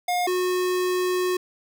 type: tone pair in turn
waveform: square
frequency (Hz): 714 / 364.1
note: F5 / F#4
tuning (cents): +38 / -28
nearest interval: octave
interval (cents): 1166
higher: first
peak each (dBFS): -22 / -22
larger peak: neither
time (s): 0.08-0.27 / 0.27-1.37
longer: second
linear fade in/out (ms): 5
effects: none